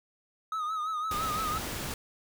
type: tone with vibrato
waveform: triangle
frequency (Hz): 1260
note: D#6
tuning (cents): +21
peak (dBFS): -28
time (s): 0.52-1.58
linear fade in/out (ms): 2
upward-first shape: triangle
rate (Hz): 5.9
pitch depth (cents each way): 78
type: noise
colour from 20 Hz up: pink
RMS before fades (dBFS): -36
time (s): 1.11-1.94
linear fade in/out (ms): 2
effects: none